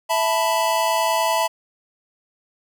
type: chord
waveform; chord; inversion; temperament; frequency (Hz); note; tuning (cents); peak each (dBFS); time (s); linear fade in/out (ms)
square; E suspended fourth; none; just; 659.3 / 879 / 988.9; E5 / A5 / B5; 0 / -2 / +2; -23; 0.09-1.48; 20
effects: none